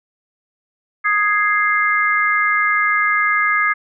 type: chord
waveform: sine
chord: Ab major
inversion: second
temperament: equal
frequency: 1244.5 / 1661.2 / 2093 Hz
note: Eb6 / Ab6 / C7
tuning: 0 / 0 / 0 cents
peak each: -18 dBFS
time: 1.04-3.74 s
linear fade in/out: 20 ms
effects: none